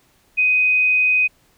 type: tone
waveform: sine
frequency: 2504 Hz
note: D#7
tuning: 10 cents sharp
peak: -13 dBFS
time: 0.37-1.28 s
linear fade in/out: 20 ms
effects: pink hiss -58 dBFS RMS until 1.57 s